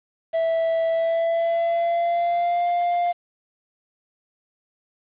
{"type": "tone with pitch glide", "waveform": "triangle", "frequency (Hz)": [657, 700.1], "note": ["E5", "F5"], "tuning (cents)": [-6, 4], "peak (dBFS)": -17, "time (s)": [0.33, 3.13], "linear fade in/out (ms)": 20, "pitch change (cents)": 110, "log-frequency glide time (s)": [0.89, 2.63], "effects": ["resampled to 8000 Hz", "8-bit"]}